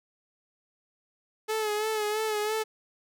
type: tone with vibrato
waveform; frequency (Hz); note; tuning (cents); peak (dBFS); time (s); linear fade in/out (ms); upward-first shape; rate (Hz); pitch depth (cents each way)
sawtooth; 428.7; A4; -45; -23; 1.48-2.64; 20; sine; 3; 44
effects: none